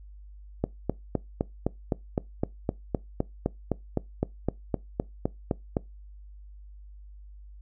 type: click train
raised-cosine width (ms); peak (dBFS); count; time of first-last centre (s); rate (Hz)
2; -11; 21; 0.64-5.768; 3.9
effects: noise-tail reverb RT60 0.2 s tail -22 dB re dry + added 50 Hz sine -44 dBFS peak until 7.61 s